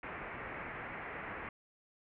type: low-pass noise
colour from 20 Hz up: white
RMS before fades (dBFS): -44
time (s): 0.03-1.49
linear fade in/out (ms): 2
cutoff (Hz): 2300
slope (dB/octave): 48
effects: none